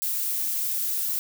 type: noise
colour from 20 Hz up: violet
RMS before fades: -27 dBFS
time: 0.02-1.19 s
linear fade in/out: 0 ms
effects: none